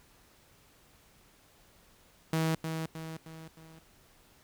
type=tone with echo; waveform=sawtooth; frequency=160.8 Hz; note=E3; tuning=43 cents flat; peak=-23 dBFS; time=2.33-2.55 s; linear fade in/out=2 ms; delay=310 ms; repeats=4; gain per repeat=-6 dB; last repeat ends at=3.79 s; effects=pink hiss -62 dBFS RMS until 4.43 s